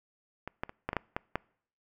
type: clicks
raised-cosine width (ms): 0.5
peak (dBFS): -22 / -17 / -27 / -16 / -17 / -13 / -16 / -14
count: 8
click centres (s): 0.476 / 0.635 / 0.694 / 0.89 / 0.931 / 0.967 / 1.165 / 1.356
effects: noise-tail reverb RT60 0.6 s tail -26 dB re dry